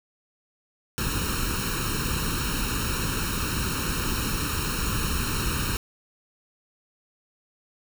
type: noise with comb filter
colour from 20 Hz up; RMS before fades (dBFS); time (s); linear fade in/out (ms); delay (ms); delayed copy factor
pink; -27; 0.98-5.77; 0; 0.73; +0.95
effects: none